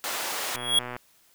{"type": "high-pass noise", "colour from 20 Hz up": "pink", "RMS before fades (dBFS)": -31, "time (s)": [0.04, 0.56], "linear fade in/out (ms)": 0, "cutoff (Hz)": 590, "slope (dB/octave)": 12}
{"type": "tone with exponential growth", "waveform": "square", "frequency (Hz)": 3322, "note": "G#7", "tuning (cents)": 0, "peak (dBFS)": -16, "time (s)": [0.47, 0.79], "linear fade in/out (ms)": 5, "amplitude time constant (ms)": 68}
{"type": "click train", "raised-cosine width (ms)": 0.5, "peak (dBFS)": -20, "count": 52, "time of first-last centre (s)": [0.55, 0.965], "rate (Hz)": 123}
{"effects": ["white hiss -61 dBFS RMS until 1.34 s"]}